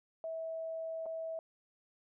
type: tone with dropouts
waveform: sine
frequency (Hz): 650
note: E5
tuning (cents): -24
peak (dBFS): -37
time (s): 0.24-1.39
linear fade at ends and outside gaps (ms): 1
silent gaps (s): 1.058-1.063
effects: none